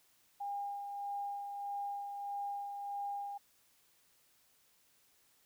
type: tone with tremolo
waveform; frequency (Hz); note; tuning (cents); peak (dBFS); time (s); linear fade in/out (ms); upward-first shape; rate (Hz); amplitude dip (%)
sine; 807; G#5; -50; -36; 0.4-3.38; 10; sine; 1.6; 40
effects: white hiss -70 dBFS RMS until 5.45 s